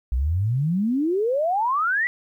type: exponential sweep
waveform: sine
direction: up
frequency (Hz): 58.1 to 2000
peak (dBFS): -19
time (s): 0.12-2.07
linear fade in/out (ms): 0
effects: 10-bit